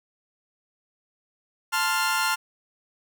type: chord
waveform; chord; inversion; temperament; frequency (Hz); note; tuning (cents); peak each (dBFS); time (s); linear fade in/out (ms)
sawtooth; F major; first; equal; 880 / 1046.5 / 1396.9; A5 / C6 / F6; 0 / 0 / 0; -24 / -25 / -21; 1.72-2.36; 20
effects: none